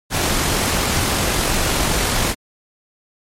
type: noise with amplitude modulation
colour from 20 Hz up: pink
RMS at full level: -17 dBFS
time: 0.1-2.35 s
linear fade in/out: 50 ms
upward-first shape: sine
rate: 45.2 Hz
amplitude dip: 25%
effects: low-pass 12000 Hz 12 dB/octave + MP3 64 kbps